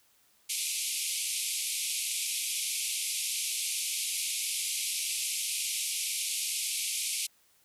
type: band-pass noise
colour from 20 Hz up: white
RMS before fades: -33 dBFS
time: 0.49-7.27 s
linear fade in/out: 10 ms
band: 2200 to 12000 Hz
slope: 96 dB/octave
effects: white hiss -66 dBFS RMS until 7.64 s